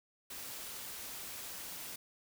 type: noise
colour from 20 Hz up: white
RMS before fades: -45 dBFS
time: 0.3-1.96 s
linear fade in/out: 5 ms
effects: none